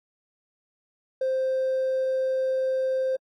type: tone with hard clipping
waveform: triangle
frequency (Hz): 523.3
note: C5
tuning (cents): 0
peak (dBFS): -22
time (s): 1.21-3.16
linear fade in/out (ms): 5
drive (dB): 2
effects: AAC 48 kbps